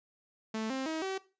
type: tone with pitch steps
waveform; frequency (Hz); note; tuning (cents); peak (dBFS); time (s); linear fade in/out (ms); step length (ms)
sawtooth; 220 / 264.7 / 318.4 / 383; A3 / C4 / D#4 / G4; 0 / +20 / +40 / -40; -29; 0.54-1.18; 5; 160
effects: noise-tail reverb RT60 0.3 s tail -18 dB re dry + resampled to 16000 Hz